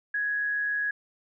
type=tone with amplitude modulation; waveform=sine; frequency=1668 Hz; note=G#6; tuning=7 cents sharp; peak=-24 dBFS; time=0.14-0.91 s; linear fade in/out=5 ms; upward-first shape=sine; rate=147 Hz; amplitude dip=30%; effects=none